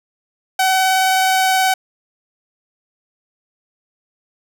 sawtooth tone with vibrato, 756 Hz, F#5, 37 cents sharp, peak -9 dBFS, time 0.59-1.74 s, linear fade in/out 5 ms, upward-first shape square, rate 19 Hz, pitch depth 8 cents each way, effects none

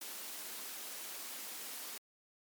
white high-pass noise, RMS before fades -45 dBFS, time 0.01-1.98 s, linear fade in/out 5 ms, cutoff 200 Hz, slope 48 dB/octave, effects MP3 96 kbps

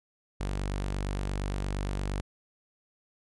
sawtooth tone, 48.62 Hz, G1, 13 cents flat, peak -26 dBFS, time 0.4-2.21 s, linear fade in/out 10 ms, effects resampled to 24000 Hz

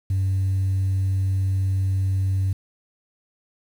sine tone, 95.9 Hz, G2, 37 cents flat, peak -17 dBFS, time 0.1-2.53 s, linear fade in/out 5 ms, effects tanh soft clip ceiling -17 dBFS + 8-bit

